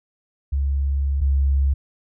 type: tone pair in turn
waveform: sine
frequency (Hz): 69.3 / 68.74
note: C#2 / C#2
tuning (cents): 0 / -14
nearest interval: unison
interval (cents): 14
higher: first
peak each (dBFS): -18 / -15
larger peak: second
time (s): 0.52-1.21 / 1.21-1.74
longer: first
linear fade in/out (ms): 10
effects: none